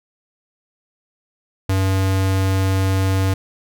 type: tone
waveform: square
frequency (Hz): 95.6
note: G2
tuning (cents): -43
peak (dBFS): -16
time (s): 1.69-3.34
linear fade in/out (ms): 5
effects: none